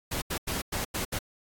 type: noise bursts at uneven times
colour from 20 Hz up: pink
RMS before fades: -31 dBFS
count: 6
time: 0.11-0.22 / 0.3-0.38 / 0.47-0.62 / 0.72-0.85 / 0.94-1.05 / 1.12-1.19 s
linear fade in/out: 10 ms
effects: AAC 64 kbps